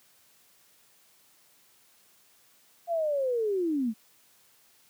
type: linear sweep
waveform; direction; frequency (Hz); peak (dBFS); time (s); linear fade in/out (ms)
sine; down; 698.5 to 207.7; -25; 2.87-3.94; 50
effects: white hiss -62 dBFS RMS until 4.89 s + high-pass 100 Hz 12 dB/octave